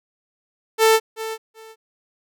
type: tone with echo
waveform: sawtooth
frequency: 443.5 Hz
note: A4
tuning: 14 cents sharp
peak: -8 dBFS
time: 0.78-1 s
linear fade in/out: 50 ms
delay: 380 ms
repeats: 2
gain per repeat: -14 dB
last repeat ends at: 1.76 s
effects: none